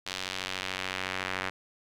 sawtooth tone with band-pass filter sweep, 93.7 Hz, F#2, 22 cents sharp, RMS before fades -35 dBFS, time 0.06-1.5 s, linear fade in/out 10 ms, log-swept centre 3900 to 1900 Hz, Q 1.2, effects none

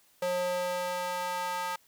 square tone with high-pass filter sweep, 179.4 Hz, F3, 47 cents sharp, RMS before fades -32 dBFS, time 0.22-1.76 s, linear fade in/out 5 ms, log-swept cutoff 500 to 990 Hz, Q 2.5, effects white hiss -64 dBFS RMS until 1.87 s

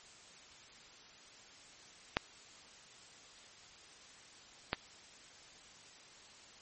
clicks, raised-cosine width 0.3 ms, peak -12 / -14 dBFS, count 2, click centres 2.169 / 4.731 s, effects white hiss -57 dBFS RMS until 6.61 s + MP3 32 kbps

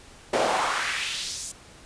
brown noise with high-pass filter sweep, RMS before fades -27 dBFS, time 0.33-1.52 s, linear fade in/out 5 ms, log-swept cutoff 460 to 8000 Hz, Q 1.9, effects pink hiss -49 dBFS RMS until 1.85 s + resampled to 22050 Hz

